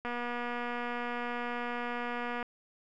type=click train; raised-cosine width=0.5 ms; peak=-22 dBFS; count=574; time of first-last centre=0.05-2.428 s; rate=241 Hz; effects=none